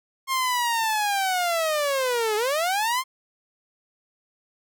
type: linear two-way sweep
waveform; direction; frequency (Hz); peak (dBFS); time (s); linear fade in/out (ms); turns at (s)
sawtooth; down then up; 1073 to 415.3 to 1073; -18; 0.27-3.04; 50; 2.36
effects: none